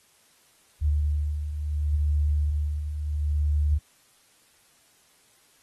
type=beating tone pair; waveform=sine; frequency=73.7 / 74.41 Hz; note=D2 / D2; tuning=+7 / +23 cents; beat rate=0.71 Hz; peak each=-30 / -23 dBFS; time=0.81-3.79 s; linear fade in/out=20 ms; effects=white hiss -61 dBFS RMS until 5.62 s + AAC 32 kbps